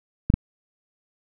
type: clicks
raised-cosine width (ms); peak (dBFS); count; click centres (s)
5; -5; 2; 0.301 / 0.34
effects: none